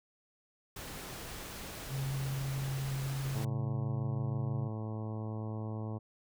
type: noise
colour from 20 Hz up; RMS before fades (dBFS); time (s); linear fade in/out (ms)
pink; -44; 0.76-3.45; 5
type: tone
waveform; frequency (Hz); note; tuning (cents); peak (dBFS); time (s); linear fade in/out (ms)
sine; 135.3; C#3; -42; -33; 1.89-4.7; 50
type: harmonic tone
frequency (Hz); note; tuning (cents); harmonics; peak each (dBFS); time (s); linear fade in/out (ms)
109.1; A2; -14; 1 / 2 / 3 / 4 / 5 / 6 / 7 / 8 / 9 / 10; -37 / -43 / -47 / -49 / -51 / -53 / -54 / -55 / -56 / -57; 3.34-5.99; 20
effects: none